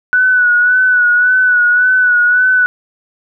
sine tone with vibrato, 1480 Hz, F#6, in tune, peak -7 dBFS, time 0.13-2.66 s, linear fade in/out 0 ms, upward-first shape sine, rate 1.8 Hz, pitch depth 38 cents each way, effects none

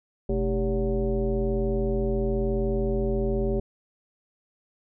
sine tone with frequency modulation, 220 Hz, A3, in tune, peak -22 dBFS, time 0.29-3.6 s, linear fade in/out 5 ms, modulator 173 Hz, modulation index 1.7, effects none

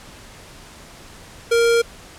square tone, 466.2 Hz, A#4, in tune, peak -14 dBFS, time 1.51-1.82 s, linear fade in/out 10 ms, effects pink hiss -42 dBFS RMS until 2.18 s + low-pass 10000 Hz 12 dB/octave

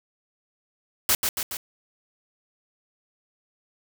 white noise with echo, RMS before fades -20 dBFS, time 1.09-1.15 s, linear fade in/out 2 ms, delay 140 ms, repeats 3, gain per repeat -4 dB, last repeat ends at 1.57 s, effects none

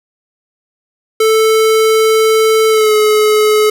square tone with pitch glide, 440 to 426.7 Hz, A4 to G#4, 0 to +47 cents, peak -8 dBFS, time 1.2-3.7 s, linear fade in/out 5 ms, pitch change -53 cents, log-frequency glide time 2.69-2.94 s, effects none

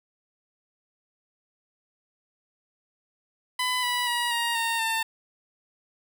15% pulse tone with pitch steps, 1003 / 981.2 / 959.9 / 939.1 / 918.7 / 898.7 Hz, B5 / B5 / B5 / A#5 / A#5 / A5, +26 / -12 / -50 / +13 / -25 / +36 cents, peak -18 dBFS, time 3.59-5.03 s, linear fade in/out 5 ms, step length 240 ms, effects none

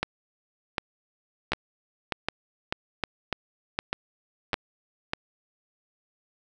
two click trains, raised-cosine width 0.3 ms, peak -9 / -10 dBFS, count 7 / 7, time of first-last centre 0.03-4.541 / 1.52-5.134 s, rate 1.33 / 1.66 Hz, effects none

